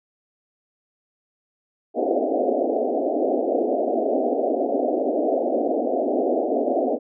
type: band-pass noise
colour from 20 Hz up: white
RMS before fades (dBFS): -22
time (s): 1.94-6.99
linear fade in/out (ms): 50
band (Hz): 240 to 730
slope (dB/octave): 96
effects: none